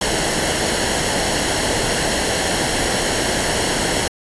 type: noise with comb filter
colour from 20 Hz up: pink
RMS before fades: -19 dBFS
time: 0.01-4.08 s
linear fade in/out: 5 ms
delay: 0.82 ms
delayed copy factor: -0.55
effects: resampled to 24000 Hz